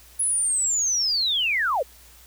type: linear sweep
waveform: sine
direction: down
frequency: 10510 to 447.2 Hz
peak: -20 dBFS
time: 0.19-1.83 s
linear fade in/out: 10 ms
effects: added 60 Hz sine -52 dBFS peak until 2.26 s + white hiss -51 dBFS RMS until 2.26 s